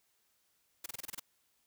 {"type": "noise bursts", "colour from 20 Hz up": "white", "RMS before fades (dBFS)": -41, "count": 8, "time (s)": [0.84, 1.197], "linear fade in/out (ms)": 5, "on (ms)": 21, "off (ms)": 27, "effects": ["white hiss -75 dBFS RMS until 1.66 s"]}